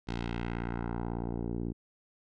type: tone with low-pass filter sweep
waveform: 10% pulse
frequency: 58.27 Hz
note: A#1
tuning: in tune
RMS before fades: -35 dBFS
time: 0.07-1.73 s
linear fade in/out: 20 ms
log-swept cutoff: 4600 to 320 Hz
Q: 1.3
effects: none